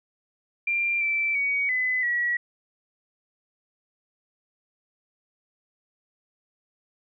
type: tone with pitch steps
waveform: sine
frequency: 2379 / 2331 / 2251 / 2014 / 1925 Hz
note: D7 / D7 / C#7 / B6 / B6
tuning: +22 / -14 / +26 / +33 / -45 cents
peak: -22 dBFS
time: 0.67-2.37 s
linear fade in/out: 5 ms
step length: 340 ms
effects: none